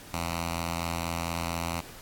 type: tone with notch filter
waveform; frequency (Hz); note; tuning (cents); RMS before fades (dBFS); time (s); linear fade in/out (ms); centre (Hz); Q
5% pulse; 84.3; E2; +39; -32; 0.13-1.81; 10; 410; 0.8
effects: pink hiss -47 dBFS RMS until 2.01 s + AAC 64 kbps